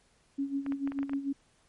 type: tone with tremolo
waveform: sine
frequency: 277.2 Hz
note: C#4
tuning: in tune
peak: -27 dBFS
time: 0.38-1.33 s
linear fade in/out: 10 ms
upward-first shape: sine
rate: 6.8 Hz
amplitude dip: 75%
type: clicks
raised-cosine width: 0.5 ms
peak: -27 dBFS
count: 8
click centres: 0.664 / 0.722 / 0.875 / 0.92 / 0.989 / 1.03 / 1.095 / 1.134 s
effects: pink hiss -67 dBFS RMS until 1.68 s + MP3 48 kbps